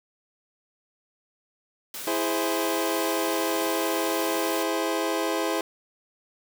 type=high-pass noise; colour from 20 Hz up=white; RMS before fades=-36 dBFS; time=1.94-4.63 s; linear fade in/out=2 ms; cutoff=150 Hz; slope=24 dB/octave
type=chord; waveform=25% pulse; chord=E augmented; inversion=none; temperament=equal with one note detuned; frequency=329.6 / 415.3 / 521.1 Hz; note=E4 / G#4 / B#4; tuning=0 / 0 / -7 cents; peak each=-24 / -26 / -26 dBFS; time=2.07-5.61 s; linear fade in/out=2 ms
effects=none